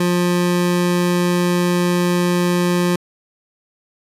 square tone pair together, 176.7 / 353.4 Hz, F3 / F4, +21 / +21 cents, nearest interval octave, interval 1200 cents, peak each -17 / -20 dBFS, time 0-2.96 s, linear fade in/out 5 ms, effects resampled to 32000 Hz

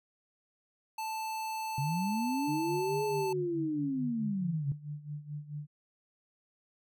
square tone, 880 Hz, A5, in tune, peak -35 dBFS, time 0.98-3.33 s, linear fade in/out 5 ms
sine linear two-way sweep, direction up then down, 131.7 to 423.2 to 131.7 Hz, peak -30 dBFS, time 1.78-4.72 s, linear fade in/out 2 ms, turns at 3.04 s
sine tone with tremolo, 148 Hz, D3, 14 cents sharp, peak -35 dBFS, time 2.47-5.67 s, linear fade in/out 20 ms, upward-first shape sine, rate 4.6 Hz, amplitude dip 80%
effects none

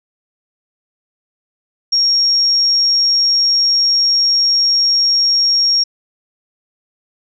sine tone, 5570 Hz, F8, 5 cents flat, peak -10 dBFS, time 1.92-5.84 s, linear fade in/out 10 ms, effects none

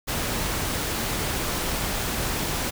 pink noise, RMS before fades -27 dBFS, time 0.07-2.71 s, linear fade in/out 20 ms, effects none

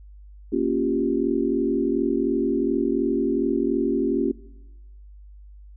sine chord, G half-diminished seventh, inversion first, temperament equal, 233.1 / 277.2 / 349.2 / 392 Hz, Bb3 / Db4 / F4 / G4, 0 / 0 / 0 / 0 cents, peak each -27 / -24 / -25 / -26 dBFS, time 0.52-4.32 s, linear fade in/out 10 ms, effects noise-tail reverb RT60 1.0 s tail -20 dB re dry + added 50 Hz sine -42 dBFS peak until 5.76 s

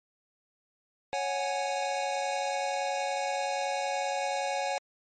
square chord, C# suspended fourth, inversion none, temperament equal, 554.4 / 740 / 830.6 Hz, C#5 / F#5 / G#5, 0 / 0 / 0 cents, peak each -34 dBFS, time 1.13-4.78 s, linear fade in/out 0 ms, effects MP3 32 kbps

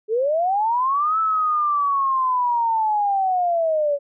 sine linear two-way sweep, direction up then down, 415.3 to 1318.5 to 560 Hz, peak -17 dBFS, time 0.08-3.99 s, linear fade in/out 50 ms, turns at 1.19 s, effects none

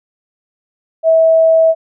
sine tone, 649 Hz, E5, 27 cents flat, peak -6 dBFS, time 1.03-1.75 s, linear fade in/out 50 ms, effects none

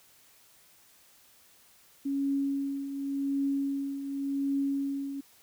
sine tone with tremolo, 277.2 Hz, C#4, in tune, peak -25 dBFS, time 2.05-5.21 s, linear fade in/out 10 ms, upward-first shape triangle, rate 0.89 Hz, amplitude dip 65%, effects white hiss -60 dBFS RMS until 5.42 s

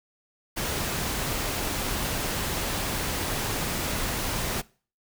pink noise, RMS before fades -29 dBFS, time 0.56-4.62 s, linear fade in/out 20 ms, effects noise-tail reverb RT60 0.4 s tail -22 dB re dry

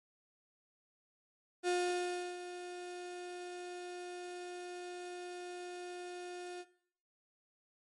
35% pulse tone with ADSR envelope, 356.6 Hz, F4, 36 cents sharp, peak -28 dBFS, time 1.63-6.65 s, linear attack 48 ms, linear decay 690 ms, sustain -13 dB, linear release 48 ms, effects noise-tail reverb RT60 0.6 s tail -17 dB re dry + MP3 48 kbps

